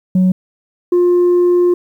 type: tone pair in turn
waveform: sine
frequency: 185 / 353.9 Hz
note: F#3 / F4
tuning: 0 / +23 cents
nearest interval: major seventh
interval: 1123 cents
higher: second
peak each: -6 dBFS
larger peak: neither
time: 0.15-0.32 / 0.92-1.74 s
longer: second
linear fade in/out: 5 ms
effects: tanh soft clip ceiling -7 dBFS + 8-bit